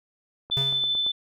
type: click train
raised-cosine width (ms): 1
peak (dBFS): -27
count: 6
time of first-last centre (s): 0.5-1.064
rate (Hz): 8.86
type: tone with tremolo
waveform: sine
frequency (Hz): 3520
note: A7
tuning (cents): 0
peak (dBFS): -21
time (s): 0.51-1.12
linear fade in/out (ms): 10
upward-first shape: triangle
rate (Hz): 13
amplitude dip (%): 25
type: tone with exponential decay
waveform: square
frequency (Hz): 136.6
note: C#3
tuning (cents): -25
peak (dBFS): -26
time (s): 0.57-1.08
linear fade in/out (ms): 0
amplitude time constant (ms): 110
effects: none

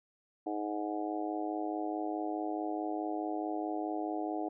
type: harmonic tone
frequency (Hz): 104.7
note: G#2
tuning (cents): +15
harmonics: 3 / 4 / 5 / 6 / 7 / 8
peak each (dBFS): -36 / -42 / -46 / -43 / -38 / -46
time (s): 0.46-4.49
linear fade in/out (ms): 10
effects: none

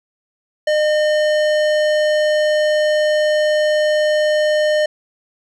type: tone with tanh clipping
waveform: sine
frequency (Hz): 608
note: D#5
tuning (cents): -40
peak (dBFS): -15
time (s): 0.67-4.86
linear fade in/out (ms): 5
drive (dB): 17
effects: none

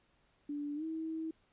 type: tone with pitch glide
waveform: sine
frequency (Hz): 291 to 321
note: D4 to E4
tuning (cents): -16 to -46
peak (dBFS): -36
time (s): 0.49-1.31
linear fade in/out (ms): 5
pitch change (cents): +170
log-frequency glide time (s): 0.75-0.84
effects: pink hiss -72 dBFS RMS until 1.52 s + resampled to 8000 Hz

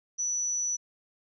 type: tone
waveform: sine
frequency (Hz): 5930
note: F#8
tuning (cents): +3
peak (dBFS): -27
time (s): 0.18-0.77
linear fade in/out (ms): 20
effects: none

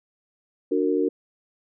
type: chord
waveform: sine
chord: D augmented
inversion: none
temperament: just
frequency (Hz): 293.7 / 367.1 / 458.9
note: D4 / F#4 / A#4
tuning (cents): 0 / -14 / -27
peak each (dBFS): -24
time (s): 0.71-1.09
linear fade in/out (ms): 10
effects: none

